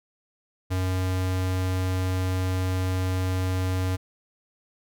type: tone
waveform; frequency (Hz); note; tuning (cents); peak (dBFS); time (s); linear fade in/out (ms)
square; 92.7; F#2; +4; -24; 0.7-3.97; 20
effects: none